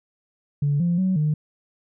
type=tone with pitch steps; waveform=sine; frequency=143.9 / 172.9 / 187.4 / 151.8 Hz; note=D3 / F3 / F#3 / D#3; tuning=-35 / -17 / +22 / -42 cents; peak=-17 dBFS; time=0.62-1.34 s; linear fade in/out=5 ms; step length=180 ms; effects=tanh soft clip ceiling -14 dBFS